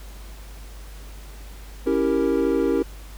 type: chord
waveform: triangle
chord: C# diminished seventh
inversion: none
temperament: equal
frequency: 277.2 / 329.6 / 392 / 466.2 Hz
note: C#4 / E4 / G4 / Bb4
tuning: 0 / 0 / 0 / 0 cents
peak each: -22 dBFS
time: 1.86-2.83 s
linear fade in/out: 10 ms
effects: added 50 Hz sine -37 dBFS peak until 3.17 s + pink hiss -47 dBFS RMS until 3.17 s